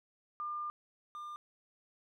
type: tone pair in turn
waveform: sine / triangle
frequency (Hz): 1200 / 1200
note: D6 / D6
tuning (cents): +37 / +37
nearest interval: unison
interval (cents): 0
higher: neither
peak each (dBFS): -36 / -40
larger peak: first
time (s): 0.4-0.7 / 1.15-1.36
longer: first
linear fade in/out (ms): 0
effects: none